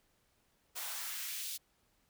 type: noise with high-pass filter sweep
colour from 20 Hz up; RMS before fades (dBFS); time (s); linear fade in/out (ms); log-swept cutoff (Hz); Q
white; -41; 0.75-1.58; 20; 620 to 3900; 1.2
effects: pink hiss -74 dBFS RMS until 2.09 s